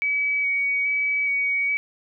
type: tone with vibrato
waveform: sine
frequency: 2267 Hz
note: C#7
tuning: 38 cents sharp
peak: -20 dBFS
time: 0.02-1.77 s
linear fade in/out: 0 ms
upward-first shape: square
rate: 1.2 Hz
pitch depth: 12 cents each way
effects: none